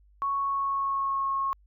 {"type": "tone with pitch glide", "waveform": "sine", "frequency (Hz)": [1108.7, 1089.7], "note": ["C#6", "C#6"], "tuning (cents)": [0, -30], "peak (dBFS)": -25, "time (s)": [0.22, 1.53], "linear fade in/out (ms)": 0, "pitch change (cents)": -30, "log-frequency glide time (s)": [0.36, 1.31], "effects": ["added 50 Hz sine -56 dBFS peak until 1.66 s"]}